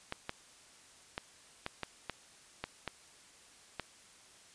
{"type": "clicks", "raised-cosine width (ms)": 0.3, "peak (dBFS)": -20, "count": 9, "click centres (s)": [0.124, 0.294, 1.179, 1.664, 1.833, 2.097, 2.64, 2.877, 3.797], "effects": ["white hiss -59 dBFS RMS until 4.54 s", "resampled to 22050 Hz"]}